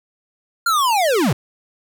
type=linear sweep; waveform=square; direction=down; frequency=1417 to 101 Hz; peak=-15 dBFS; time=0.66-1.33 s; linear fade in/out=5 ms; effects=none